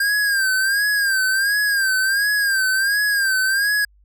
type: tone with vibrato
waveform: square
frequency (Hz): 1600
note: G6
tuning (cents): +35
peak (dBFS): -17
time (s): 0-3.85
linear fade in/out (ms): 5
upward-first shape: sine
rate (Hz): 1.4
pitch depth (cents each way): 86
effects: added 50 Hz sine -51 dBFS peak until 4.04 s